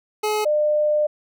25% pulse / sine tone pair in turn, 425.1 / 601.2 Hz, G#4 / D5, +40 / +40 cents, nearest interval tritone, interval 600 cents, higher second, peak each -16 dBFS, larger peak neither, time 0.23-0.45 / 0.45-1.07 s, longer second, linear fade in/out 10 ms, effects none

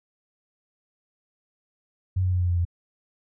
sine tone with pitch steps, 93 / 91.61 / 90.25 / 88.9 / 87.58 / 86.27 Hz, F#2 / F#2 / F#2 / F2 / F2 / F2, +9 / -17 / -43 / +31 / +5 / -21 cents, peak -20 dBFS, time 2.16-2.652 s, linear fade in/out 10 ms, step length 82 ms, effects none

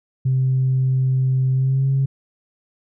sine tone with pitch glide, 130.7 to 135.47 Hz, C3 to C#3, -1 to -39 cents, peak -14 dBFS, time 0.25-2.06 s, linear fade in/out 10 ms, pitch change +62 cents, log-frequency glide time 1.53-1.87 s, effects tanh soft clip ceiling -11 dBFS

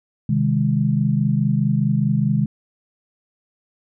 sine chord, Ab major, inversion first, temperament equal with one note detuned, 130.81 / 155.56 / 205.4 Hz, C3 / Eb3 / Ab3, 0 / 0 / -19 cents, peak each -20 dBFS, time 0.29-2.46 s, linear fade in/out 5 ms, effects none

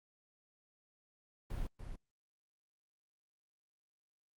brown noise with echo, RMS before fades -38 dBFS, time 1.5-1.67 s, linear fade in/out 5 ms, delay 290 ms, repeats 1, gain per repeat -7 dB, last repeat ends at 1.96 s, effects Opus 24 kbps

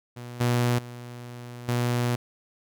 sawtooth tone with level steps, 121.3 Hz, B2, 31 cents flat, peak -33 / -17 / -34 / -19 dBFS, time 0.16-2.16 s, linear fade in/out 10 ms, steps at 0.4 / 0.78 / 1.68 s, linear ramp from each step 10 ms, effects none

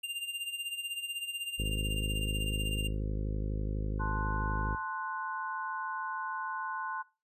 square tone with tremolo, 2794 Hz, F7, in tune, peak -33 dBFS, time 0.03-2.88 s, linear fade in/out 10 ms, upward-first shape sine, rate 16 Hz, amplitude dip 75%
harmonic tone, 52.1 Hz, G#1, 6 cents sharp, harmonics 1 / 2 / 3 / 4 / 5 / 6 / 7 / 8 / 9 / 10, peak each -32 / -38 / -42 / -44 / -46 / -48 / -49 / -50 / -51 / -52 dBFS, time 1.58-4.76 s, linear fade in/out 20 ms
sine chord, F# diminished, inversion first, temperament equal, 880 / 1046.5 / 1480 Hz, A5 / C6 / F#6, 0 / 0 / 0 cents, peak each -40 / -37 / -39 dBFS, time 3.99-7.03 s, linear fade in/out 20 ms
effects noise-tail reverb RT60 0.3 s tail -21 dB re dry + resampled to 32000 Hz

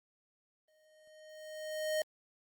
square tone with exponential growth, 620 Hz, D#5, 6 cents flat, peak -30 dBFS, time 0.68-2.02 s, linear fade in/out 2 ms, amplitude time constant 290 ms, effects Opus 24 kbps

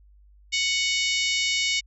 harmonic tone with a mistuned harmonic, 740 Hz, F#5, in tune, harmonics 3 / 4 / 5 / 6 / 7 / 8 / 9 / 10, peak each -26 / -28 / -30 / -32 / -33 / -34 / -35 / -36 dBFS, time 0.52-1.81 s, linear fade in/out 20 ms, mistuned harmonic 8, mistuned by -40 cents, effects added 50 Hz sine -51 dBFS peak until 1.86 s

